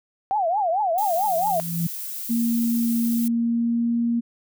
sine tone with vibrato, 748 Hz, F#5, 19 cents sharp, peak -19 dBFS, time 0.31-1.6 s, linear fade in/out 0 ms, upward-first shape triangle, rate 4.5 Hz, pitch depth 280 cents each way
violet noise, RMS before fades -32 dBFS, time 0.98-3.28 s, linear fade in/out 2 ms
sine tone with exponential growth, 168.9 Hz, E3, 42 cents sharp, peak -19 dBFS, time 1.08-1.87 s, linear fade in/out 5 ms, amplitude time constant 170 ms
sine tone with pitch glide, 232.8 to 234.7 Hz, A#3 to A#3, -2 to +12 cents, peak -19 dBFS, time 2.29-4.21 s, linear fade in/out 20 ms, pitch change +14 cents, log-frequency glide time 3.34-3.99 s
effects none

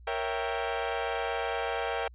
sawtooth chord, A# diminished seventh, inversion none, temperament equal, 466.2 / 554.4 / 659.3 / 784 Hz, A#4 / C#5 / E5 / G5, 0 / 0 / 0 / 0 cents, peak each -30 / -33 / -32 / -30 dBFS, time 0.07-2.08 s, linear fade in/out 5 ms, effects added 60 Hz sine -48 dBFS peak until 2.14 s + resampled to 8000 Hz

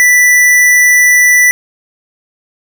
square tone, 1975.5 Hz, B6, in tune, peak -5 dBFS, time 0-1.51 s, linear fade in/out 0 ms, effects none

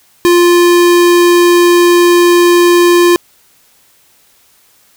square tone, 349.2 Hz, F4, in tune, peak -5 dBFS, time 0.25-3.16 s, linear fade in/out 0 ms, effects white hiss -49 dBFS RMS until 4.96 s

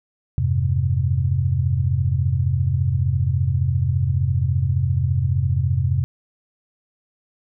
sine chord, F minor, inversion none, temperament equal with one note detuned, 87.31 / 102.1 / 130.81 Hz, F2 / Ab2 / C3, 0 / -29 / 0 cents, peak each -21 / -23 / -20 dBFS, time 0.38-6.04 s, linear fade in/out 0 ms, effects none

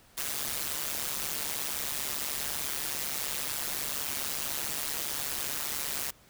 white noise with amplitude modulation, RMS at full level -30 dBFS, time 0.17-6.11 s, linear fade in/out 10 ms, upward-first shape sine, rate 144 Hz, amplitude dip 85%, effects pink hiss -59 dBFS RMS until 6.29 s

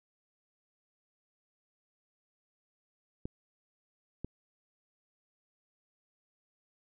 clicks, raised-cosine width 3 ms, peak -24 dBFS, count 2, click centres 3.255 / 4.246 s, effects none

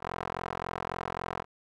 15% pulse tone with band-pass filter, 43.65 Hz, F1, in tune, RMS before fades -36 dBFS, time 0-1.45 s, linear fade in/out 50 ms, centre 1000 Hz, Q 1.4, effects none

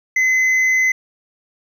sine tone with hard clipping, 2040 Hz, C7, 44 cents flat, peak -14 dBFS, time 0.16-0.92 s, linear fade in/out 5 ms, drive 4 dB, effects none

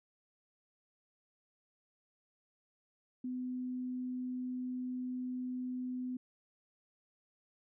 sine tone, 252.2 Hz, B3, 36 cents sharp, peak -36 dBFS, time 3.24-6.17 s, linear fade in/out 5 ms, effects none

